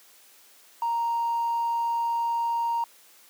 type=tone with hard clipping; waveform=sine; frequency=932.3 Hz; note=A#5; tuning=in tune; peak=-24 dBFS; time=0.82-2.84 s; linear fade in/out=2 ms; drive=1 dB; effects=white hiss -55 dBFS RMS until 3.29 s + high-pass 300 Hz 12 dB/octave